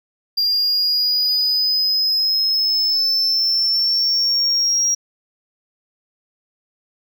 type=exponential sweep; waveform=triangle; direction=up; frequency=4778 to 5650 Hz; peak=-14 dBFS; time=0.37-4.95 s; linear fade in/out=10 ms; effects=none